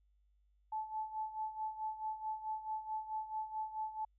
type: tone with tremolo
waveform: sine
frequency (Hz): 869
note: A5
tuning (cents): -22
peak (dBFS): -35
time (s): 0.72-4.05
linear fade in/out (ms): 5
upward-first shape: sine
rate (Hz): 4.6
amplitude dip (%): 75
effects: added 50 Hz sine -69 dBFS peak until 4.18 s